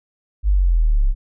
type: exponential sweep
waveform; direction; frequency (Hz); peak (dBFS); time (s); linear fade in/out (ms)
sine; down; 52 to 32; -12; 0.43-1.15; 50
effects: none